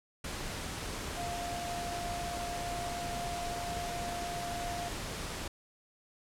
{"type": "tone in noise", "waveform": "sine", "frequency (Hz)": 698.5, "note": "F5", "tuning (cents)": 0, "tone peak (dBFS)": -37, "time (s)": [1.17, 4.89], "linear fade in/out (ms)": 5, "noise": "pink", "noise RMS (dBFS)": -39, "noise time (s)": [0.24, 5.48], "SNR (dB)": -1, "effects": ["low-pass 10000 Hz 12 dB/octave"]}